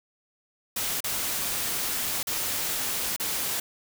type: noise with dropouts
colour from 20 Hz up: white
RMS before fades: -29 dBFS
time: 0.76-3.6 s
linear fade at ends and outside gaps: 5 ms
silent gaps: 1.005-1.041 / 2.23-2.27 / 3.164-3.198 s
effects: none